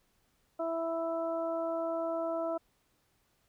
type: harmonic tone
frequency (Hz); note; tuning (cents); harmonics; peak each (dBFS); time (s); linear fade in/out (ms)
329.9; E4; +1; 1 / 2 / 3 / 4; -38 / -32 / -44 / -42; 0.59-2.58; 10
effects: pink hiss -73 dBFS RMS until 3.48 s